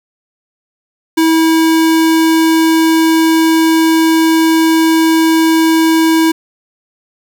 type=tone; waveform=square; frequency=323.6 Hz; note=E4; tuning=32 cents flat; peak=-8 dBFS; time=1.17-6.32 s; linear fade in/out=10 ms; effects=7-bit